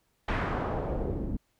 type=noise with low-pass filter sweep; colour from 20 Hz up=pink; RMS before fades=-31 dBFS; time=0.28-1.37 s; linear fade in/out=5 ms; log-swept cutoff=2100 to 250 Hz; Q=1.4; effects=pink hiss -73 dBFS RMS until 1.59 s